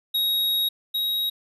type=tone pair in turn; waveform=square; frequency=3786 / 3805 Hz; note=A#7 / A#7; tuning=+26 / +35 cents; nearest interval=unison; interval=9 cents; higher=second; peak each=-21 / -23 dBFS; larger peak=first; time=0.14-0.69 / 0.94-1.3 s; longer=first; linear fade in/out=10 ms; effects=resampled to 32000 Hz + 10-bit